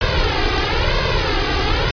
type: noise with flanger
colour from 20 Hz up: pink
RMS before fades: -17 dBFS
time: 0.01-1.91 s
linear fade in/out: 2 ms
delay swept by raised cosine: 1.9 to 2.56 ms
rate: 1 Hz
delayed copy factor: +0.85
effects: resampled to 11025 Hz